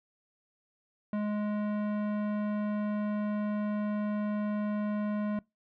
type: tone with tanh clipping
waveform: sine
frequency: 209.1 Hz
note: G#3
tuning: 12 cents sharp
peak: -31 dBFS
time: 1.13-5.39 s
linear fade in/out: 2 ms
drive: 16 dB
effects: noise-tail reverb RT60 0.2 s tail -23 dB re dry